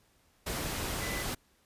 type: tone in noise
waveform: sine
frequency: 2000 Hz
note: B6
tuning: 21 cents sharp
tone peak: -39 dBFS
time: 1.01-1.23 s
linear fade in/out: 10 ms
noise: pink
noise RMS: -35 dBFS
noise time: 0.46-1.35 s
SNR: -7 dB
effects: pink hiss -68 dBFS RMS until 1.65 s + resampled to 32000 Hz